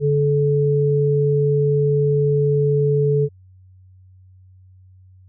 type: tone pair together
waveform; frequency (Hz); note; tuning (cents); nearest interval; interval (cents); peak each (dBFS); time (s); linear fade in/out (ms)
sine; 144.2 / 432.1; D3 / A4; -31 / -31; octave + perfect fifth; 1900; -17; 0-3.29; 50
effects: added 93 Hz sine -45 dBFS peak until 5.28 s